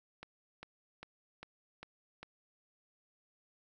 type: click train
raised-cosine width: 0.3 ms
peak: -30 dBFS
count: 6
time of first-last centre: 0.23-2.23 s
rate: 2.5 Hz
effects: none